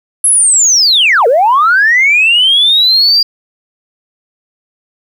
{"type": "linear two-way sweep", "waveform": "sine", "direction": "down then up", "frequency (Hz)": [11000, 440, 4816], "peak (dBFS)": -4, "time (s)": [0.24, 3.23], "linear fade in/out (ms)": 5, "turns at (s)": 1.27, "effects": ["tanh soft clip ceiling -1 dBFS", "7-bit"]}